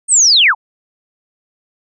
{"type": "linear sweep", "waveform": "sine", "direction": "down", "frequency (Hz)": [8730, 750], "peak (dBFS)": -6, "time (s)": [0.08, 0.55], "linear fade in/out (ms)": 50, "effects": []}